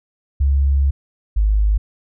sine tone pair in turn, 69.2 / 51.84 Hz, C#2 / G#1, -2 / -2 cents, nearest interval perfect fourth, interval 500 cents, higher first, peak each -12 dBFS, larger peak neither, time 0.4-0.91 / 1.36-1.78 s, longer first, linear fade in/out 10 ms, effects none

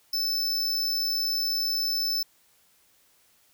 square tone, 5274 Hz, E8, in tune, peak -25 dBFS, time 0.13-2.23 s, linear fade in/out 5 ms, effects white hiss -63 dBFS RMS until 3.53 s

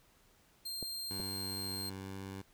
sawtooth tone, 4186 Hz, C8, in tune, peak -36 dBFS, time 0.65-1.9 s, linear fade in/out 10 ms
clicks, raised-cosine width 2 ms, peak -29 dBFS, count 2, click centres 0.827 / 1.2 s
15% pulse tone with pitch glide, 95.7 to 96.59 Hz, G2 to G2, -41 to -25 cents, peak -36 dBFS, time 1.1-2.42 s, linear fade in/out 10 ms, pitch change +16 cents, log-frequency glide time 1.86-2.16 s
effects pink hiss -67 dBFS RMS until 2.53 s

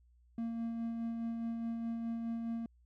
triangle tone with tremolo, 230.1 Hz, A#3, 22 cents flat, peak -32 dBFS, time 0.38-2.66 s, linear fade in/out 2 ms, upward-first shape sine, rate 4.8 Hz, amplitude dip 30%, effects added 60 Hz sine -63 dBFS peak until 2.85 s

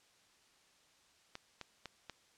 clicks, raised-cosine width 0.2 ms, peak -27 dBFS, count 4, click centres 1.354 / 1.613 / 1.857 / 2.097 s, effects white hiss -68 dBFS RMS until 2.37 s + low-pass 7000 Hz 12 dB/octave

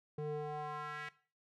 square tone with band-pass filter sweep, 149.7 Hz, D3, 33 cents sharp, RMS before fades -41 dBFS, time 0.18-1.09 s, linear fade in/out 5 ms, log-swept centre 340 to 2000 Hz, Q 2.4, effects noise-tail reverb RT60 0.4 s tail -17 dB re dry

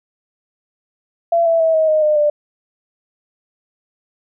sine tone with pitch steps, 677 / 662.3 / 647.9 / 633.9 / 620.1 / 606.6 / 593.5 Hz, E5 / E5 / E5 / D#5 / D#5 / D#5 / D5, +46 / +8 / -30 / +32 / -6 / -44 / +18 cents, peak -11 dBFS, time 1.32-2.3 s, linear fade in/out 5 ms, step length 140 ms, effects none

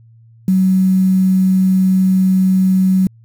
sine tone with quantisation, 187.9 Hz, F#3, 27 cents sharp, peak -9 dBFS, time 0.48-3.07 s, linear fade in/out 2 ms, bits 6, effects added 114 Hz sine -42 dBFS peak until 3.24 s

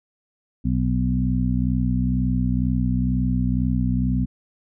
harmonic tone with a mistuned harmonic, 62.1 Hz, B1, 10 cents sharp, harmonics 1 / 2 / 3 / 4, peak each -24 / -24 / -24 / -24 dBFS, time 0.64-4.26 s, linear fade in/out 20 ms, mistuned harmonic 1, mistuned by -28 cents, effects none

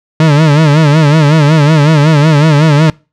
40% pulse tone with vibrato, 151.7 Hz, D#3, 44 cents flat, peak -3 dBFS, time 0.2-2.9 s, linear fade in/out 2 ms, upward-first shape sine, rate 5.4 Hz, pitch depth 110 cents each way, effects noise-tail reverb RT60 0.3 s tail -24 dB re dry + low-pass 5000 Hz 12 dB/octave

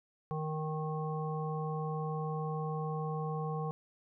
harmonic tone, 155.56 Hz, D#3, in tune, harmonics 1 / 3 / 5 / 7, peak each -35 / -40 / -42 / -43 dBFS, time 0.31-3.71 s, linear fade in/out 0 ms, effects none

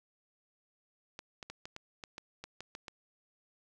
clicks, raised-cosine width 0.2 ms, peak -26 dBFS, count 11, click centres 1.191 / 1.428 / 1.5 / 1.655 / 1.764 / 2.038 / 2.181 / 2.44 / 2.606 / 2.751 / 2.882 s, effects none

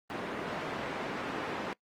pink band-pass noise, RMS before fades -37 dBFS, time 0.1-1.73 s, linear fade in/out 0 ms, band 230 to 2100 Hz, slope 12 dB/octave, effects noise-tail reverb RT60 0.1 s tail -23 dB re dry + Opus 24 kbps

